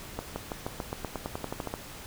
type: accelerating click train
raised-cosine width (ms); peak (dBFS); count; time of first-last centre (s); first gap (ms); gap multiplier
1; -18; 15; 0.19-1.739; 170; 0.93
effects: pink hiss -44 dBFS RMS until 2.06 s